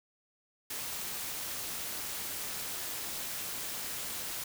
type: noise with amplitude modulation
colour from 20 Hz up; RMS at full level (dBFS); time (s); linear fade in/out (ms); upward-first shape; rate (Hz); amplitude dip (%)
white; -36; 0.7-4.44; 5; sine; 291; 50
effects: none